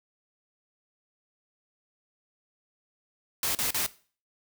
white noise bursts, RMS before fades -28 dBFS, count 3, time 3.43-3.864 s, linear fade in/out 2 ms, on 120 ms, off 37 ms, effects noise-tail reverb RT60 0.4 s tail -18 dB re dry

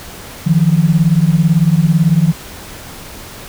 sine beating tone pair, 154.8 / 172.8 Hz, D#3 / F3, -9 / -18 cents, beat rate 18 Hz, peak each -11 dBFS, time 0.46-2.33 s, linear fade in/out 10 ms, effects pink hiss -32 dBFS RMS until 3.48 s

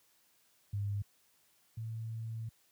sine tone pair in turn, 101.5 / 112.6 Hz, G#2 / A2, -39 / +40 cents, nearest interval major second, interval 179 cents, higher second, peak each -32 / -37 dBFS, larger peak first, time 0.73-1.02 / 1.77-2.49 s, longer second, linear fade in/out 5 ms, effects white hiss -70 dBFS RMS until 2.71 s + high-pass 60 Hz 12 dB/octave

